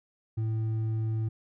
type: tone with hard clipping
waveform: sine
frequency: 110.8 Hz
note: A2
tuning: 13 cents sharp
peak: -28 dBFS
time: 0.37-1.29 s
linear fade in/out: 10 ms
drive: 4 dB
effects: none